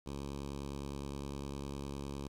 10% pulse tone with notch filter, 69.8 Hz, C#2, 13 cents sharp, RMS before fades -42 dBFS, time 0.06-2.28 s, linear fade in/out 5 ms, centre 1800 Hz, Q 1.4, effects low-pass 10000 Hz 12 dB/octave + 11-bit

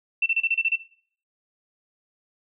sine tone bursts, 2685 Hz, E7, 31 cents sharp, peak -18 dBFS, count 8, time 0.22-0.758 s, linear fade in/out 5 ms, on 41 ms, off 30 ms, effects noise-tail reverb RT60 0.5 s tail -18 dB re dry

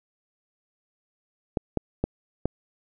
clicks, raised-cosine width 2 ms, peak -10 dBFS, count 4, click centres 1.572 / 1.773 / 2.04 / 2.456 s, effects none

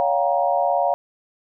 sine chord, G half-diminished seventh, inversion second, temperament just, 564.5 / 705.6 / 784 / 940.8 Hz, Db5 / F5 / G5 / Bb5, +31 / +18 / 0 / +16 cents, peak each -22 / -20 / -25 / -25 dBFS, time 0-0.94 s, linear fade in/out 0 ms, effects none

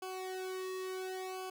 sawtooth tone with flanger, 374 Hz, F#4, 19 cents sharp, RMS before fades -41 dBFS, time 0.02-1.5 s, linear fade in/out 5 ms, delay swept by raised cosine 0.52 to 1.32 ms, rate 0.7 Hz, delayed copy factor -0.95, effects none

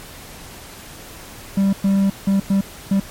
triangle tone bursts at uneven times, 196 Hz, G3, in tune, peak -11 dBFS, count 5, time 1.57-1.73 / 1.84-2.1 / 2.27-2.4 / 2.5-2.61 / 2.91-3 s, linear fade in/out 5 ms, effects pink hiss -38 dBFS RMS until 3.1 s + MP3 64 kbps

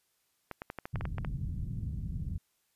clicks, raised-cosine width 0.5 ms, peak -23 dBFS, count 10, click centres 0.513 / 0.619 / 0.701 / 0.787 / 0.855 / 0.958 / 1.01 / 1.054 / 1.183 / 1.248 s
white low-pass noise, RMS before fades -36 dBFS, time 0.93-2.38 s, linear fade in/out 10 ms, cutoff 150 Hz, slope 24 dB/octave
effects white hiss -75 dBFS RMS until 2.75 s + resampled to 32000 Hz

